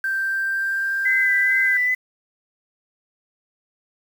sine tone with pitch glide, 1568 to 1584.4 Hz, G6 to G6, 0 to +18 cents, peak -20 dBFS, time 0.04-1.77 s, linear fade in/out 2 ms, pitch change +18 cents, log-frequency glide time 0.15-0.94 s
sine tone with vibrato, 2013 Hz, B6, 33 cents sharp, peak -17 dBFS, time 1.05-1.95 s, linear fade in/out 10 ms, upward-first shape sine, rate 2.3 Hz, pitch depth 24 cents each way
effects 7-bit

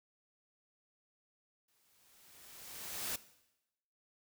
white noise with exponential growth, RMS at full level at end -37 dBFS, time 1.68-3.16 s, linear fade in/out 5 ms, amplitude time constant 320 ms, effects noise-tail reverb RT60 0.9 s tail -17 dB re dry

